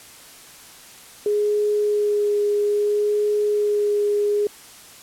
sine tone with vibrato, 415.3 Hz, G#4, in tune, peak -17 dBFS, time 1.26-4.47 s, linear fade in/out 2 ms, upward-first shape sine, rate 0.61 Hz, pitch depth 11 cents each way, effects white hiss -44 dBFS RMS until 5.02 s + low-pass 12000 Hz 12 dB/octave

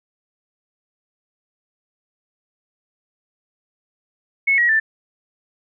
sine tone with pitch steps, 2195 / 1907 / 1771 Hz, C#7 / A#6 / A6, -18 / +39 / +11 cents, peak -13 dBFS, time 4.47-4.8 s, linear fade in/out 10 ms, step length 110 ms, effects none

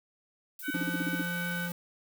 violet noise, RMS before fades -44 dBFS, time 0.59-1.72 s, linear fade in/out 2 ms
harmonic tone, 753 Hz, F#5, 30 cents sharp, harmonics 2 / 3 / 4 / 5, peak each -34 / -44 / -48 / -50 dBFS, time 0.62-1.7 s, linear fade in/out 50 ms
sine tone bursts, 287.6 Hz, D4, 36 cents flat, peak -28 dBFS, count 9, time 0.68-1.217 s, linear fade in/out 5 ms, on 25 ms, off 39 ms
square tone, 174 Hz, F3, 6 cents flat, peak -35 dBFS, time 0.74-1.72 s, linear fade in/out 2 ms
effects none

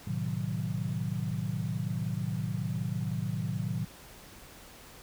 sine chord, A diminished seventh, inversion none, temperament equal with one note detuned, 110 / 128.94 / 155.56 / 185 Hz, A2 / C3 / Eb3 / Gb3, 0 / -25 / 0 / 0 cents, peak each -35 / -36 / -35 / -36 dBFS, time 0.07-3.85 s, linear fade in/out 5 ms, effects pink hiss -51 dBFS RMS until 5.02 s

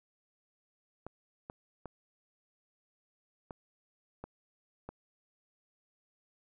clicks, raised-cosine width 1 ms, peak -28 dBFS, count 6, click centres 1.066 / 1.499 / 1.857 / 3.508 / 4.24 / 4.89 s, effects none

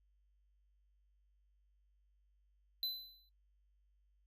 square tone with exponential decay, 4023 Hz, B7, 31 cents sharp, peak -34 dBFS, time 2.83-3.29 s, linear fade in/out 1 ms, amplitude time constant 100 ms, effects noise-tail reverb RT60 0.1 s tail -17 dB re dry + added 50 Hz sine -70 dBFS peak until 4.26 s

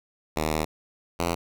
5% pulse tone pair in turn, 77.78 / 85.35 Hz, D#2 / F2, 0 / -39 cents, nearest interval major second, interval 161 cents, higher second, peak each -13 dBFS, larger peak neither, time 0.36-0.65 / 1.19-1.35 s, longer first, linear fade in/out 10 ms, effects none

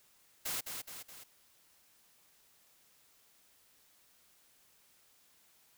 white noise with echo, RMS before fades -37 dBFS, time 0.45-0.61 s, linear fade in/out 10 ms, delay 210 ms, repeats 3, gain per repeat -5 dB, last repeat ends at 1.24 s, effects white hiss -67 dBFS RMS until 5.77 s

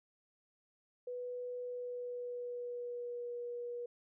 sine tone with pitch glide, 493.3 to 481.2 Hz, B4 to B4, -2 to -45 cents, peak -39 dBFS, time 1.07-3.86 s, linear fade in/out 5 ms, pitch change -43 cents, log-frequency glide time 1.6-3.33 s, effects none

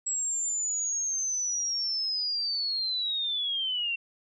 sine linear sweep, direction down, 7730 to 2711 Hz, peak -27 dBFS, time 0.06-3.96 s, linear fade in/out 10 ms, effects none

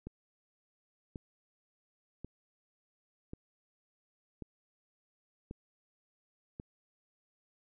click train, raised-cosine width 3 ms, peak -29 dBFS, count 7, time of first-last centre 0.07-6.599 s, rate 0.919 Hz, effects none

